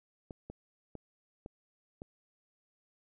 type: clicks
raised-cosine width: 2 ms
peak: -30 dBFS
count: 5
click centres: 0.308 / 0.5 / 0.953 / 1.461 / 2.019 s
effects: none